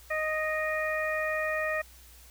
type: harmonic tone with a mistuned harmonic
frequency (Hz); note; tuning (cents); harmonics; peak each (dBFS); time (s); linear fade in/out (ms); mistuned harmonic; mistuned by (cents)
622.3; D#5; 0; 1 / 2 / 3 / 4; -31 / -36 / -31 / -38; 0.1-1.82; 10; 4; -33
effects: added 60 Hz sine -53 dBFS peak until 2.3 s + white hiss -55 dBFS RMS until 2.3 s